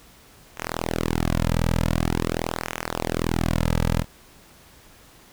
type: tone with flanger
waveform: sawtooth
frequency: 41.2 Hz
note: E1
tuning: in tune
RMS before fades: -24 dBFS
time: 0.56-4.05 s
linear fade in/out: 50 ms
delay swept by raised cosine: 0.22 to 2.82 ms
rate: 0.46 Hz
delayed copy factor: -1
effects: pink hiss -51 dBFS RMS until 5.32 s